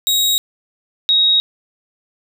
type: tone pair in turn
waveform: sawtooth / sine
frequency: 3800 / 3782 Hz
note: A#7 / A#7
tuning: +33 / +24 cents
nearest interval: unison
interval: 9 cents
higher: first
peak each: -10 dBFS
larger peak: neither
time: 0.07-0.38 / 1.09-1.4 s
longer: neither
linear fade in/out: 0 ms
effects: none